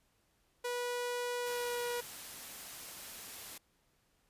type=tone with pitch glide; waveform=sawtooth; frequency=487.8 to 482.5 Hz; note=B4 to B4; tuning=-21 to -40 cents; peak=-31 dBFS; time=0.64-2.01 s; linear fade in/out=10 ms; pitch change=-19 cents; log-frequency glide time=1.38-1.8 s
type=noise; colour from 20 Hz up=white; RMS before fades=-47 dBFS; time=1.46-3.58 s; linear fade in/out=5 ms
effects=pink hiss -74 dBFS RMS until 4.29 s + resampled to 32000 Hz